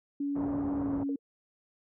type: tone with pitch glide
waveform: sine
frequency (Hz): 283.4 to 278.4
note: C#4 to C#4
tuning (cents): +38 to +8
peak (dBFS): -29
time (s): 0.2-1.16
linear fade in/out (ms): 5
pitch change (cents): -30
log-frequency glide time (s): 0.73-0.93
type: low-pass noise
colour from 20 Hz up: pink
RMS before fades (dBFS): -37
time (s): 0.35-1.04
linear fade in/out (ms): 10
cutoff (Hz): 1000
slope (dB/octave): 24
type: tone with exponential decay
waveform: sine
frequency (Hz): 461.2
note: A#4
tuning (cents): -19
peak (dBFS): -34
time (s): 1.09-1.19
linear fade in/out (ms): 2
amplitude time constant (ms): 21
effects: high-pass 80 Hz 12 dB/octave